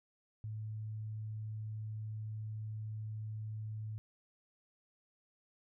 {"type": "tone", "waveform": "sine", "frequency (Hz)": 108.3, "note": "A2", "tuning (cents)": -27, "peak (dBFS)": -39, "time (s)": [0.44, 3.98], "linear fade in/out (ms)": 0, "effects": []}